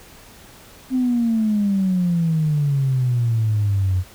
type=exponential sweep; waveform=sine; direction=down; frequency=261.6 to 90.1 Hz; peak=-15 dBFS; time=0.9-4.04 s; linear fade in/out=50 ms; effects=tanh soft clip ceiling -11 dBFS + pink hiss -45 dBFS RMS until 4.14 s